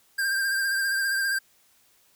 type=tone with vibrato; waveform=square; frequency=1588 Hz; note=G6; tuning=22 cents sharp; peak=-24 dBFS; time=0.18-1.39 s; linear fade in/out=10 ms; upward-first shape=triangle; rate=15 Hz; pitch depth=40 cents each way; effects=white hiss -62 dBFS RMS until 2.15 s